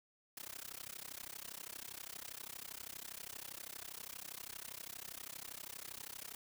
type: noise with amplitude modulation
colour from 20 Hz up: white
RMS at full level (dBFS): -45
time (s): 0.37-6.35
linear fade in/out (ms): 2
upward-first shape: sine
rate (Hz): 32.5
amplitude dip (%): 100
effects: none